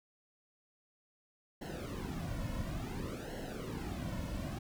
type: noise with flanger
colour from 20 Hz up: brown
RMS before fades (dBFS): -40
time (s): 1.61-4.59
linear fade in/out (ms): 10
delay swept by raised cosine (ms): 0.83 to 2.53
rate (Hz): 0.57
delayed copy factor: -0.85
effects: none